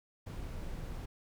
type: noise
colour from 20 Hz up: brown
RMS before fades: -41 dBFS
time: 0.26-1.06 s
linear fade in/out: 10 ms
effects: none